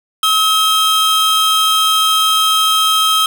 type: tone pair together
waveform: 45% pulse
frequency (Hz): 1284 / 3187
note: E6 / G7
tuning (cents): -46 / +28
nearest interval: octave + major third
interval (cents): 1574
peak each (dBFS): -13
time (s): 0.23-3.26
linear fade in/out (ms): 2
effects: none

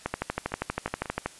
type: two click trains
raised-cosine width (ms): 0.5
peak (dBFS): -12 / -21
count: 16 / 4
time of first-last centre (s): 0.06-1.26 / 0.52-1.058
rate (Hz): 12.5 / 5.58
effects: white hiss -50 dBFS RMS until 1.39 s + resampled to 24000 Hz

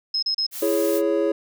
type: tone bursts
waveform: sine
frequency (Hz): 5150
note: E8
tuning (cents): -41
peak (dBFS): -20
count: 3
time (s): 0.14-0.466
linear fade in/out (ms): 5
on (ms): 86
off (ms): 34
type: noise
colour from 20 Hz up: blue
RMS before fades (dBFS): -32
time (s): 0.51-1.02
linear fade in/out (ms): 50
type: chord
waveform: triangle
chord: C# minor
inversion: first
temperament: just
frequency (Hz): 332.6 / 415.8 / 554.4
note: E4 / G#4 / C#5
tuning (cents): +16 / +2 / 0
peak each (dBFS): -21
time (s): 0.62-1.32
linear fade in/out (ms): 5
effects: none

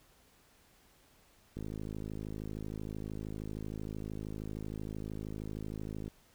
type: click train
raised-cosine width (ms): 3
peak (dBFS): -28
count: 240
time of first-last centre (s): 1.57-6.079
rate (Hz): 53
effects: pink hiss -65 dBFS RMS until 6.34 s

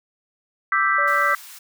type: chord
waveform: sine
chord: E minor seventh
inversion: third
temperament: equal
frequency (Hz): 1174.7 / 1318.5 / 1568 / 1975.5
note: D6 / E6 / G6 / B6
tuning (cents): 0 / 0 / 0 / 0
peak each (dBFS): -22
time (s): 0.72-1.35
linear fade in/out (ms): 2
type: tone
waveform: sine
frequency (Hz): 576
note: D5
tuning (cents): -34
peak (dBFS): -27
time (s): 0.98-1.34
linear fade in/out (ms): 5
type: high-pass noise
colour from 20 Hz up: white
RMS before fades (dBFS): -41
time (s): 1.07-1.59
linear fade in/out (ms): 10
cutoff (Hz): 910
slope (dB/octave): 24
effects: none

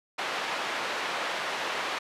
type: band-pass noise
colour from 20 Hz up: pink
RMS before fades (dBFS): -32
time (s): 0.18-1.99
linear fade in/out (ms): 10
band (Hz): 620 to 3300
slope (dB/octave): 12
effects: resampled to 32000 Hz

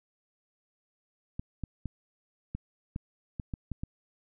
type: clicks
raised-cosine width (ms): 5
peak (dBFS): -22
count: 9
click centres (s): 1.395 / 1.637 / 1.857 / 2.55 / 2.961 / 3.398 / 3.538 / 3.717 / 3.835
effects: none

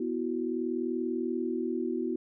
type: chord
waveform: sine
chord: B suspended fourth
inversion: none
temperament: equal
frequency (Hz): 246.9 / 329.6 / 370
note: B3 / E4 / F#4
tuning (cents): 0 / 0 / 0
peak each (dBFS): -33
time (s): 0-2.16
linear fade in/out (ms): 5
effects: none

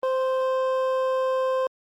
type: tone pair together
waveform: triangle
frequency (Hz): 520.5 / 1046.5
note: C5 / C6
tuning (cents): -9 / 0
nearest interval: octave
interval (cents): 1209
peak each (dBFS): -20 / -27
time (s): 0.03-1.67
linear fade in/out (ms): 2
effects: Opus 24 kbps

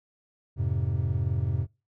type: chord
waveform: triangle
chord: F minor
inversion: none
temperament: equal with one note detuned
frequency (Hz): 87.31 / 105.58 / 130.81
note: F2 / Ab2 / C3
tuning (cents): 0 / +29 / 0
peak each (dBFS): -27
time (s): 0.56-1.67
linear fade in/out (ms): 50
effects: noise-tail reverb RT60 0.3 s tail -26 dB re dry

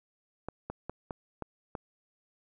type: clicks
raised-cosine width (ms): 1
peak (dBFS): -22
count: 6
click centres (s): 0.486 / 0.7 / 0.896 / 1.108 / 1.423 / 1.752
effects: none

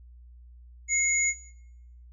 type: tone pair together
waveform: sine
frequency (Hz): 2152 / 6832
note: C7 / G#8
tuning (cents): +48 / +48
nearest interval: octave + minor sixth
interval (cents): 2000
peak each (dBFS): -26 / -24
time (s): 0.88-1.34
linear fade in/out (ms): 50
effects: noise-tail reverb RT60 0.8 s tail -20 dB re dry + added 60 Hz sine -47 dBFS peak until 2.12 s

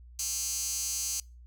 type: tone with high-pass filter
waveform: 15% pulse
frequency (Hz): 270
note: C#4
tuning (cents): -45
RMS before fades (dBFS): -33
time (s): 0.19-1.2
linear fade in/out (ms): 2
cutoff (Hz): 6300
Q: 2.7
effects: noise-tail reverb RT60 0.3 s tail -25 dB re dry + added 60 Hz sine -48 dBFS peak until 1.46 s

